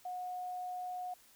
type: tone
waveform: sine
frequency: 727 Hz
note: F#5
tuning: 31 cents flat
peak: -38 dBFS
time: 0.05-1.14 s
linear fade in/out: 5 ms
effects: white hiss -63 dBFS RMS until 1.35 s